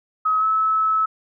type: tone with pitch glide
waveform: sine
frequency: 1274 to 1299.3 Hz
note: D#6 to E6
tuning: +41 to -25 cents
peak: -16 dBFS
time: 0.25-1.06 s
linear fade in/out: 10 ms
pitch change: +34 cents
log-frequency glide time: 0.39-0.44 s
effects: none